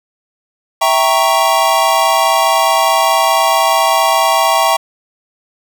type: chord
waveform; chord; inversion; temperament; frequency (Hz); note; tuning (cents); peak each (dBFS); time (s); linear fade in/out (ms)
square; E diminished seventh; none; equal; 659.3 / 784 / 932.3 / 1108.7; E5 / G5 / Bb5 / Db6; 0 / 0 / 0 / 0; -16; 0.81-4.77; 10
effects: none